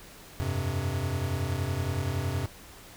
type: chord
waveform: square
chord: F suspended second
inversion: none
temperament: equal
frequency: 87.31 / 98 / 130.81 Hz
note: F2 / G2 / C3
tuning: 0 / 0 / 0 cents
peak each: -33 dBFS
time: 0.4-2.46 s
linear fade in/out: 0 ms
effects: pink hiss -49 dBFS RMS until 2.96 s